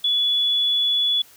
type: tone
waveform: sine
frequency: 3417 Hz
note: G#7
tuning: 49 cents sharp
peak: -17 dBFS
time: 0.04-1.22 s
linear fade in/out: 5 ms
effects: white hiss -50 dBFS RMS until 1.36 s